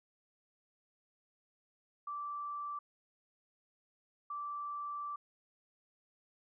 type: tone bursts at uneven times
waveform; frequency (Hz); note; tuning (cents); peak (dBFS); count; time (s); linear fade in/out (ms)
sine; 1167; D6; -11; -38; 2; 2.07-2.79 / 4.3-5.16; 5
effects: none